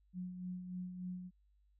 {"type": "tone with tremolo", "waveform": "sine", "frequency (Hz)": 181.4, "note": "F#3", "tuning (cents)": -34, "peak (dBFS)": -39, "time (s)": [0.13, 1.31], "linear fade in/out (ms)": 50, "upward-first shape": "sine", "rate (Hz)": 3.4, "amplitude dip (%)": 50, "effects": ["added 50 Hz sine -68 dBFS peak until 1.79 s"]}